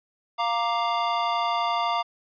square chord, Bb major, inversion second, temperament equal, 698.5 / 932.3 / 1174.7 Hz, F5 / Bb5 / D6, 0 / 0 / 0 cents, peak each -28 / -28 / -28 dBFS, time 0.38-2.03 s, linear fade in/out 20 ms, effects resampled to 11025 Hz

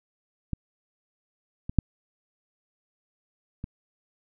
clicks, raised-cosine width 5 ms, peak -16 / -20 / -6 / -21 dBFS, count 4, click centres 0.533 / 1.695 / 1.787 / 3.641 s, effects none

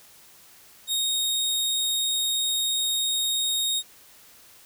sawtooth tone, 3729 Hz, A#7, in tune, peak -20 dBFS, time 0.87-3.83 s, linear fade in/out 50 ms, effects white hiss -52 dBFS RMS until 4.65 s

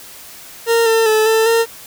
40% pulse tone with pitch steps, 461.6 / 450.6 / 434.5 / 444.6 / 458.2 Hz, A#4 / A4 / A4 / A4 / A#4, -17 / +41 / -22 / +18 / -30 cents, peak -10 dBFS, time 0.66-1.66 s, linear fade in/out 50 ms, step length 200 ms, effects white hiss -37 dBFS RMS until 1.86 s

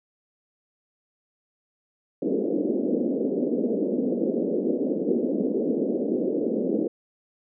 pink band-pass noise, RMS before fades -25 dBFS, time 2.22-6.88 s, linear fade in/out 5 ms, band 210 to 520 Hz, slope 48 dB/octave, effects none

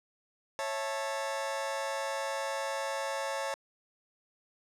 sawtooth chord, A major, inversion first, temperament just, 550 / 660 / 880 Hz, C#5 / E5 / A5, -14 / +2 / 0 cents, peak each -31 / -36 / -33 dBFS, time 0.59-3.54 s, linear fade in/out 0 ms, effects low-pass 9000 Hz 12 dB/octave

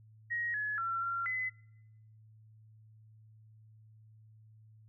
sine tone with pitch steps, 1888 / 1699 / 1356 / 1375 / 2023 Hz, A#6 / G#6 / E6 / F6 / B6, +22 / +39 / +49 / -27 / +41 cents, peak -32 dBFS, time 0.3-1.5 s, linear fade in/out 20 ms, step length 240 ms, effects noise-tail reverb RT60 0.8 s tail -22 dB re dry + added 109 Hz sine -56 dBFS peak until 4.88 s

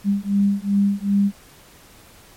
sine beating tone pair, 199 / 201.6 Hz, G3 / G3, +26 / +49 cents, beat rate 2.6 Hz, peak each -19 dBFS, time 0.04-1.32 s, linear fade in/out 50 ms, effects pink hiss -48 dBFS RMS until 2.36 s + MP3 64 kbps

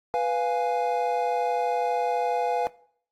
triangle chord, F diminished, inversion second, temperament equal, 493.9 / 698.5 / 830.6 Hz, Cb5 / F5 / Ab5, 0 / 0 / 0 cents, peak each -25 dBFS, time 0.14-2.67 s, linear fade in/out 0 ms, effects noise-tail reverb RT60 0.6 s tail -21 dB re dry + AAC 64 kbps

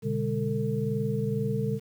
sine tone cluster, 121.8 / 144 / 203 / 448.6 Hz, B2 / D3 / G#3 / A4, -24 / -34 / -39 / +34 cents, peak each -31 dBFS, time 0.02-1.8 s, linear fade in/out 50 ms, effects 9-bit

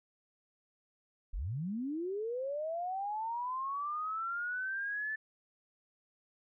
sine linear sweep, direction up, 30.87 to 1760 Hz, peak -34 dBFS, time 1.33-5.16 s, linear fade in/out 10 ms, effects none

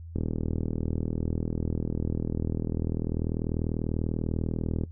click train, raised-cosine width 3 ms, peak -16 dBFS, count 189, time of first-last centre 0.16-4.837 s, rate 40.2 Hz, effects noise-tail reverb RT60 0.1 s tail -17 dB re dry + added 83 Hz sine -39 dBFS peak until 4.91 s

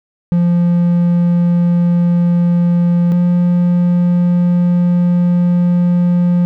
triangle tone pair in turn, 173.6 / 175.92 Hz, F3 / F3, -10 / +13 cents, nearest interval unison, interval 23 cents, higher second, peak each -7 dBFS, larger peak neither, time 0.32-3.12 / 3.12-6.45 s, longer second, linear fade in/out 0 ms, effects none

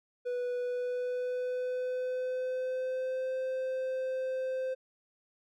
triangle tone with pitch glide, 492.2 to 519.4 Hz, B4 to C5, -6 to -13 cents, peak -29 dBFS, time 0.25-4.75 s, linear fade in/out 20 ms, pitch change +93 cents, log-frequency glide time 0.59-3.36 s, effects none

